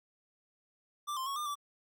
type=tone with pitch steps; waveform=square; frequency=1178 / 1049 / 1107 / 1203 / 1158 Hz; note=D6 / C6 / C#6 / D6 / D6; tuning=+5 / +4 / -3 / +41 / -25 cents; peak=-35 dBFS; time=1.07-1.555 s; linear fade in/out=20 ms; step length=97 ms; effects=none